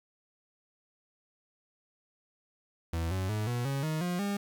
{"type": "tone with pitch steps", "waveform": "40% pulse", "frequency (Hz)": [82.8, 94.02, 106.76, 121.23, 137.65, 156.31, 177.49, 201.5], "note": ["E2", "F#2", "G#2", "B2", "C#3", "D#3", "F3", "G3"], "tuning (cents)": [8, 28, 48, -32, -12, 8, 28, 48], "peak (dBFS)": -29, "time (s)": [2.93, 4.37], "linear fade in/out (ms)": 5, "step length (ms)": 180, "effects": ["10-bit"]}